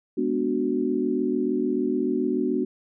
sine chord, G# half-diminished seventh, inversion none, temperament equal, 207.7 / 246.9 / 293.7 / 370 Hz, G#3 / B3 / D4 / F#4, 0 / 0 / 0 / 0 cents, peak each -32 / -26 / -27 / -26 dBFS, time 0.17-2.65 s, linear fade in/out 10 ms, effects none

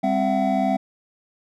triangle tone cluster, 200 / 262.8 / 673 / 754 Hz, G3 / C4 / E5 / F#5, +35 / +8 / +36 / +32 cents, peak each -22 dBFS, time 0.03-0.77 s, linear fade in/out 10 ms, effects none

